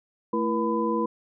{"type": "tone cluster", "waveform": "sine", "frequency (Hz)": [221.8, 332.6, 478.4, 1004], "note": ["A3", "E4", "A#4", "B5"], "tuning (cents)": [14, 16, 45, 28], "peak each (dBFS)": -28, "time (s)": [0.33, 1.06], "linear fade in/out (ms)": 5, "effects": []}